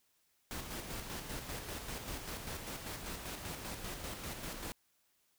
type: noise with tremolo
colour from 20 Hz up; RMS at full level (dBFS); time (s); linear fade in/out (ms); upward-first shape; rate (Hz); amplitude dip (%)
pink; -42; 0.51-4.72; 0; square; 5.1; 40
effects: white hiss -75 dBFS RMS until 5.38 s